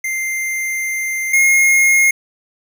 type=tone pair in turn; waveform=square; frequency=2093 / 2147 Hz; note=C7 / C7; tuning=0 / +44 cents; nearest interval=unison; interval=44 cents; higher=second; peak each=-19 / -10 dBFS; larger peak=second; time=0.04-1.33 / 1.33-2.11 s; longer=first; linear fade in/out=5 ms; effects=none